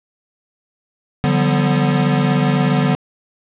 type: chord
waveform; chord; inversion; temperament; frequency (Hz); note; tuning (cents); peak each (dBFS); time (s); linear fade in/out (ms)
square; G dominant seventh; second; equal with one note detuned; 146.83 / 174.61 / 191.41 / 246.9; D3 / F3 / G3 / B3; 0 / 0 / -41 / 0; -17 / -22 / -21 / -20; 1.24-2.95; 0
effects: resampled to 8000 Hz + 7-bit